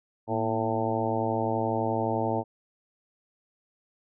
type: harmonic tone with a mistuned harmonic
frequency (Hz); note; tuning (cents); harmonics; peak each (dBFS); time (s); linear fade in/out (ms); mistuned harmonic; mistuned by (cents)
111.6; A2; +25; 1 / 2 / 3 / 4 / 5 / 6 / 7 / 8; -33 / -33 / -33 / -33 / -33 / -33 / -33 / -33; 0.27-2.44; 50; 2; +67
effects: none